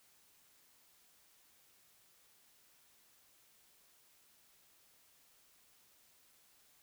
silence, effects white hiss -68 dBFS RMS until 6.82 s

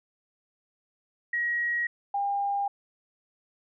sine tone pair in turn, 1900 / 802.8 Hz, A#6 / G5, +33 / +41 cents, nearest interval octave + minor third, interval 1492 cents, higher first, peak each -25 dBFS, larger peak neither, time 1.33-1.87 / 2.14-2.68 s, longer neither, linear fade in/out 5 ms, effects none

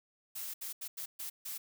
blue noise bursts at uneven times, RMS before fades -41 dBFS, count 6, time 0.35-0.54 / 0.61-0.73 / 0.81-0.88 / 0.97-1.06 / 1.19-1.3 / 1.45-1.58 s, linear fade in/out 10 ms, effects none

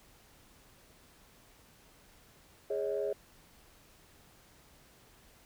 sine chord, Ab suspended fourth, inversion none, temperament equal with one note detuned, 415.3 / 554.4 / 636.4 Hz, Ab4 / Db5 / Eb5, 0 / 0 / +39 cents, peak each -33 / -35 / -37 dBFS, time 2.7-3.13 s, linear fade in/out 5 ms, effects tanh soft clip ceiling -23 dBFS + pink hiss -61 dBFS RMS until 5.45 s

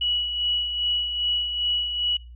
sine tone with tremolo, 2931 Hz, F#7, 17 cents flat, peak -20 dBFS, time 0.01-2.17 s, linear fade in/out 5 ms, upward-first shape sine, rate 2.5 Hz, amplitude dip 50%, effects noise-tail reverb RT60 0.3 s tail -22 dB re dry + added 60 Hz sine -40 dBFS peak until 2.35 s

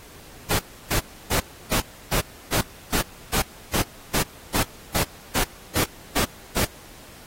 pink noise bursts, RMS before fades -22 dBFS, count 16, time 0.5-6.654 s, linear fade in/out 10 ms, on 94 ms, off 310 ms, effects pink hiss -46 dBFS RMS until 7.26 s + AAC 48 kbps

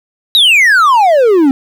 triangle exponential sweep, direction down, 3951 to 260 Hz, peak -3 dBFS, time 0.35-1.51 s, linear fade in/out 0 ms, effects 7-bit

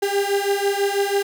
35% pulse beating tone pair, 396.9 / 403 Hz, G4 / G4, +22 / +48 cents, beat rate 6.1 Hz, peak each -20 dBFS, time 0.02-1.23 s, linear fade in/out 10 ms, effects none

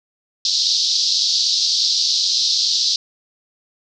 pink band-pass noise, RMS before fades -18 dBFS, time 0.45-2.96 s, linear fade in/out 2 ms, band 3900 to 5500 Hz, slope 48 dB/octave, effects none

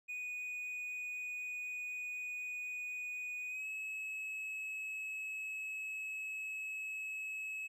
triangle tone with pitch glide, 2476 to 2578 Hz, D#7 to E7, -9 to -39 cents, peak -38 dBFS, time 0.08-7.68 s, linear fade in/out 20 ms, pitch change +70 cents, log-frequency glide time 3.48-3.66 s, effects none

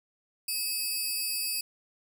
15% pulse tone pair together, 2572 / 4723 Hz, E7 / D8, -43 / +9 cents, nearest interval major seventh, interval 1052 cents, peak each -28 / -24 dBFS, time 0.48-1.61 s, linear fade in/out 5 ms, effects none

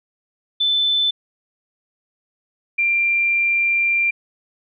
sine tone pair in turn, 3520 / 2375 Hz, A7 / D7, 0 / +19 cents, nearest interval perfect fifth, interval 681 cents, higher first, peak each -15 dBFS, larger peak neither, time 0.6-1.11 / 2.78-4.11 s, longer second, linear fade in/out 10 ms, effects none

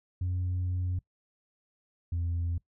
sine tone pair in turn, 90.5 / 85.42 Hz, F#2 / F2, -38 / -38 cents, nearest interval minor second, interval 100 cents, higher first, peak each -26 dBFS, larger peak neither, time 0.21-0.99 / 2.12-2.58 s, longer first, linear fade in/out 5 ms, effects noise-tail reverb RT60 0.1 s tail -22 dB re dry + tanh soft clip ceiling -26 dBFS

